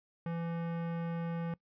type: tone with hard clipping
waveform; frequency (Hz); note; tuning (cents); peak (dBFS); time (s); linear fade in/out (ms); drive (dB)
sine; 168; E3; +33; -36; 0.26-1.54; 2; 18
effects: noise-tail reverb RT60 0.1 s tail -22 dB re dry + resampled to 11025 Hz